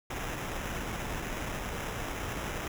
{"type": "noise with sample-and-hold", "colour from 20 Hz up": "pink", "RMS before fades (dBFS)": -36, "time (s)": [0.1, 2.68], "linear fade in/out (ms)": 5, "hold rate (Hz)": 4410, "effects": []}